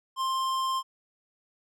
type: tone with tanh clipping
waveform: sine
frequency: 1053 Hz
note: C6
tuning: 11 cents sharp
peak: -28 dBFS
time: 0.16-0.83 s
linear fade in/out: 50 ms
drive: 17 dB
effects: none